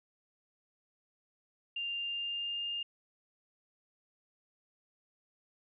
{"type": "tone with pitch glide", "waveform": "sine", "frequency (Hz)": [2794, 2815], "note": ["F7", "F7"], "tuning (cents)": [0, 13], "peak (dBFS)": -34, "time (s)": [1.76, 2.83], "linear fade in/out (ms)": 5, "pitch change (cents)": 13, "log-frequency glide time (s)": [1.94, 2.7], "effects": []}